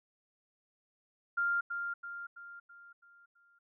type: tone with echo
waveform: sine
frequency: 1396.9 Hz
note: F6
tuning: in tune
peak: -28 dBFS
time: 1.37-1.61 s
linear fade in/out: 10 ms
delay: 330 ms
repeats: 6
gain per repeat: -6 dB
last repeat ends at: 3.59 s
effects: none